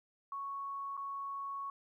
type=tone with dropouts; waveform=sine; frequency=1108.7 Hz; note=C#6; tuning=in tune; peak=-38 dBFS; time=0.32-1.7 s; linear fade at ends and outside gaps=2 ms; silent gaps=0.969-0.975 s; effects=13-bit